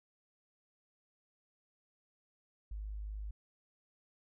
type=tone; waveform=sine; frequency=51.8 Hz; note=G#1; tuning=4 cents flat; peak=-39 dBFS; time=2.71-3.31 s; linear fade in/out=5 ms; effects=none